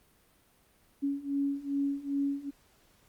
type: beating tone pair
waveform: sine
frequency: 278.7 / 281.2 Hz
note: C#4 / C#4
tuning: +9 / +25 cents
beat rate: 2.5 Hz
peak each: -33 / -31 dBFS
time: 1.02-2.51 s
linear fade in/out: 20 ms
effects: pink hiss -65 dBFS RMS until 3.08 s + Opus 32 kbps